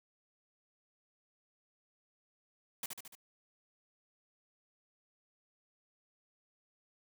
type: noise with echo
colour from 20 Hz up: white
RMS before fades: -39 dBFS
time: 2.83-2.86 s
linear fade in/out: 2 ms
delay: 73 ms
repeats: 4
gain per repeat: -4 dB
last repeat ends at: 3.152 s
effects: none